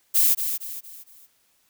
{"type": "noise with echo", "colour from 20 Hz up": "violet", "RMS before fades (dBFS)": -18, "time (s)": [0.14, 0.35], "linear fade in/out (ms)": 20, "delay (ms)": 230, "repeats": 4, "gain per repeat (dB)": -8, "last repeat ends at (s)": 1.27, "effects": ["white hiss -65 dBFS RMS until 1.69 s"]}